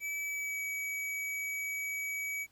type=tone with pitch glide; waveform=square; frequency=2300 to 2274 Hz; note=D7 to C#7; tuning=-37 to +44 cents; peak=-35 dBFS; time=0-2.47 s; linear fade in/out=50 ms; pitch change=-19 cents; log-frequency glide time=0.18-0.62 s; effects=pink hiss -68 dBFS RMS until 2.51 s